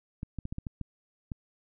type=clicks; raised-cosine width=5 ms; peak=-23 dBFS; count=8; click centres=0.231 / 0.387 / 0.454 / 0.525 / 0.584 / 0.668 / 0.813 / 1.318 s; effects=none